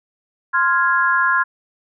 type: chord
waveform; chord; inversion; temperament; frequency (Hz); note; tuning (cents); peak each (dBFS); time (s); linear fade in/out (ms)
sine; F minor; second; equal; 1046.5 / 1396.9 / 1661.2; C6 / F6 / Ab6; 0 / 0 / 0; -18; 0.53-1.44; 20
effects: none